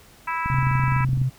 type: harmonic tone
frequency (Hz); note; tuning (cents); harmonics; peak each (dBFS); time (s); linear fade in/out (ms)
328.4; E4; -6; 3 / 4 / 5 / 6 / 7 / 8; -26 / -30 / -33 / -35 / -34 / -36; 0.27-1.05; 10
type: click train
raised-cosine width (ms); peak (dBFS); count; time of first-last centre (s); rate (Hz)
5; -17; 19; 0.46-1.216; 23.8
type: tone with pitch glide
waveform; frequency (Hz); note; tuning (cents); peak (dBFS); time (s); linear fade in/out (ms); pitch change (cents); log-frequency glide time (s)
sine; 130.81 to 130.06; C3 to C3; 0 to -10; -19; 0.5-1.3; 20; -10; 0.61-0.67
effects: pink hiss -51 dBFS RMS until 1.38 s